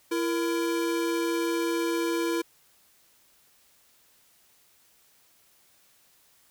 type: tone pair together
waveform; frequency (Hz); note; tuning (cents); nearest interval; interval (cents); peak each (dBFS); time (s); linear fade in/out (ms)
square; 336.1 / 467.5; E4 / A#4; +34 / +5; tritone; 571; -27 / -32; 0.11-2.42; 10
effects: white hiss -62 dBFS RMS until 6.5 s